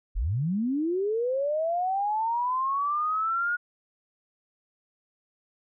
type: linear sweep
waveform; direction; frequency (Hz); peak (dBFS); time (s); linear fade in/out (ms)
sine; up; 32.79 to 1447; -24; 0.15-3.57; 20
effects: none